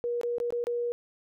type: tone with dropouts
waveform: sine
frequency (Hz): 478.2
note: A#4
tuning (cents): +44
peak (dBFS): -27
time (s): 0.04-0.92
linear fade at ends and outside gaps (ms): 0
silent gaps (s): 0.213-0.233 / 0.383-0.401 / 0.505-0.524 / 0.64-0.669
effects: none